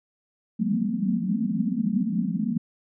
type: band-pass noise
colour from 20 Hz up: white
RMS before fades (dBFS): -25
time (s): 0.59-2.58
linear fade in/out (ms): 10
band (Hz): 170 to 250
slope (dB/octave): 96
effects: none